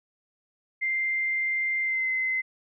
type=tone with pitch glide; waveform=sine; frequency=2093 to 2055 Hz; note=C7 to C7; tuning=0 to -32 cents; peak=-24 dBFS; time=0.81-2.42 s; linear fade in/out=20 ms; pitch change=-32 cents; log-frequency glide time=1.81-2.09 s; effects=none